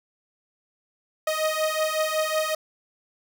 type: beating tone pair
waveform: sawtooth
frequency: 622.3 / 627.7 Hz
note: D#5 / D#5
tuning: 0 / +15 cents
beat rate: 5.4 Hz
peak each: -22 dBFS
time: 1.27-2.55 s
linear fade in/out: 5 ms
effects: none